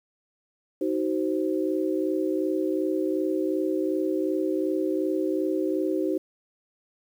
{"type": "chord", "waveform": "sine", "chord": "C diminished", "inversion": "first", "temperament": "just", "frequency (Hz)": [314, 376.7, 523.3], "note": ["Eb4", "Gb4", "C5"], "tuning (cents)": [16, 31, 0], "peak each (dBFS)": [-26, -27, -31], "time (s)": [0.81, 6.18], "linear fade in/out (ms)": 5, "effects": ["9-bit"]}